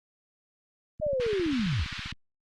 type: click train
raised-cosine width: 5 ms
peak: -27 dBFS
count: 18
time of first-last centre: 1-2.126 s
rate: 15.1 Hz
type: linear sweep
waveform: sine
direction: down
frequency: 629 to 54.8 Hz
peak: -25 dBFS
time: 1.01-1.85 s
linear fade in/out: 20 ms
type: band-pass noise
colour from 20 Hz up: white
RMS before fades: -39 dBFS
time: 1.2-2.12 s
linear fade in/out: 2 ms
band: 1200 to 3900 Hz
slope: 24 dB/octave
effects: Opus 32 kbps